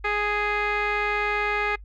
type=tone with low-pass filter; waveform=15% pulse; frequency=415.3 Hz; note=G#4; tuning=in tune; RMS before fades=-25 dBFS; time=0.04-1.76 s; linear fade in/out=10 ms; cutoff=2400 Hz; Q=8.5; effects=noise-tail reverb RT60 0.1 s tail -25 dB re dry + added 50 Hz sine -40 dBFS peak until 1.84 s

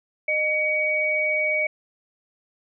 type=tone pair together; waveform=sine; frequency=613.2 / 2257 Hz; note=D#5 / C#7; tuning=-25 / +31 cents; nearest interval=octave + major seventh; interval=2256 cents; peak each=-26 / -21 dBFS; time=0.28-1.67 s; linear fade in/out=5 ms; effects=none

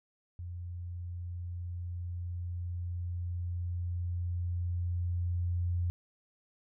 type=tone with level ramp; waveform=sine; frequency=87.7 Hz; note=F2; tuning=8 cents sharp; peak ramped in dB=-38 to -28 dBFS; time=0.39-5.9 s; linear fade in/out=0 ms; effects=none

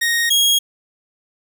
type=tone pair in turn; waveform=sawtooth; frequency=1864.7 / 3285 Hz; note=A#6 / G#7; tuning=0 / -20 cents; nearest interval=minor seventh; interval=980 cents; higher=second; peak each=-12 / -9 dBFS; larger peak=second; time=0.01-0.3 / 0.3-0.59 s; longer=neither; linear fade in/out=10 ms; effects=none

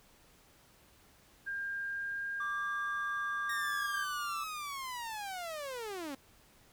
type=tone with pitch glide; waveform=sine; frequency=1603 to 1616.9 Hz; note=G6 to G#6; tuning=+38 to -47 cents; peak=-35 dBFS; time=1.46-4.05 s; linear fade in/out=20 ms; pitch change=+15 cents; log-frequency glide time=1.83-2.69 s
type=tone; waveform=triangle; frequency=1174.7 Hz; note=D6; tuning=in tune; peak=-35 dBFS; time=2.4-4.44 s; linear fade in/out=5 ms
type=linear sweep; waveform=sawtooth; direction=down; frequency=1864.7 to 260.4 Hz; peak=-35 dBFS; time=3.49-6.15 s; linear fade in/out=5 ms
effects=pink hiss -63 dBFS RMS until 6.72 s

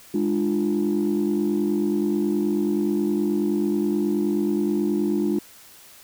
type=chord; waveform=sine; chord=D diminished; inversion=second; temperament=equal with one note detuned; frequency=207.7 / 299.8 / 349.2 Hz; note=Ab3 / D4 / F4; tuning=0 / +36 / 0 cents; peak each=-23 dBFS; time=0.14-5.39 s; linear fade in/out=5 ms; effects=tanh soft clip ceiling -14 dBFS + white hiss -48 dBFS RMS until 6.03 s

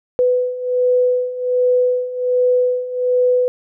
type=beating tone pair; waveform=sine; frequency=497.7 / 499 Hz; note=B4 / B4; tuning=+13 / +18 cents; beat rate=1.3 Hz; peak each=-19 / -15 dBFS; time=0.19-3.48 s; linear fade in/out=0 ms; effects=none

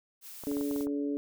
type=noise; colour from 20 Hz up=blue; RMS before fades=-46 dBFS; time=0.21-0.87 s; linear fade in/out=50 ms
type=clicks; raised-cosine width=1 ms; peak=-29 dBFS; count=8; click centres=0.437 / 0.515 / 0.569 / 0.611 / 0.712 / 0.762 / 0.809 / 0.87 s
type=harmonic tone; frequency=142.9 Hz; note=D3; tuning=47 cents flat; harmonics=2 / 3 / 4; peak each=-30 / -36 / -45 dBFS; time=0.47-1.17 s; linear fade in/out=0 ms
effects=none

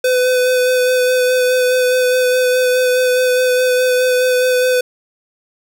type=tone with vibrato; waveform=square; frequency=504 Hz; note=B4; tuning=35 cents sharp; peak=-12 dBFS; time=0.04-4.81 s; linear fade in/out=5 ms; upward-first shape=sine; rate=4.8 Hz; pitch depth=16 cents each way; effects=9-bit

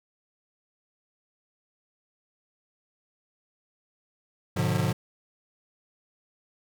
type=chord; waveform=square; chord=G# diminished seventh; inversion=none; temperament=just; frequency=103.83 / 124.59 / 149.51 / 179.41 Hz; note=G#2 / B2 / D3 / F3; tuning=0 / +16 / +31 / +47 cents; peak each=-30 dBFS; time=4.56-4.93 s; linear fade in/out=10 ms; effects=none

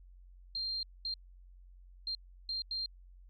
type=tone bursts at uneven times; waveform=sine; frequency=4184 Hz; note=C8; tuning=1 cent flat; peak=-34 dBFS; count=5; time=0.55-0.83 / 1.05-1.14 / 2.07-2.15 / 2.49-2.62 / 2.71-2.86 s; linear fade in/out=2 ms; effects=added 45 Hz sine -53 dBFS peak until 3.29 s

